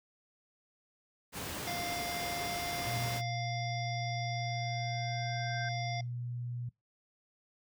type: noise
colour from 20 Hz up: pink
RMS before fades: -39 dBFS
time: 1.32-3.22 s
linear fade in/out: 50 ms
type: harmonic tone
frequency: 698.5 Hz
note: F5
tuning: in tune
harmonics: 1 / 3 / 5 / 7 / 8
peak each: -38 / -42 / -47 / -48 / -48 dBFS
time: 1.67-6.01 s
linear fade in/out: 5 ms
type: tone with pitch glide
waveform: sine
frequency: 120.3 to 121.28 Hz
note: B2 to B2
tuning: -45 to -31 cents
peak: -35 dBFS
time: 2.86-6.69 s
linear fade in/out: 5 ms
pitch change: +14 cents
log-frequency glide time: 4.87-5.85 s
type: tone with exponential growth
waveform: sine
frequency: 1570 Hz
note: G6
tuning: 2 cents sharp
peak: -37 dBFS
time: 4.35-5.69 s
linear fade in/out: 5 ms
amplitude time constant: 290 ms
effects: noise-tail reverb RT60 0.2 s tail -23 dB re dry + high-pass 80 Hz 12 dB/octave